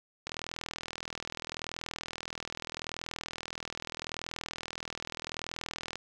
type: click train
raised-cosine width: 0.2 ms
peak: -19 dBFS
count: 233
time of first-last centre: 0.27-5.956 s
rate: 40.8 Hz
effects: none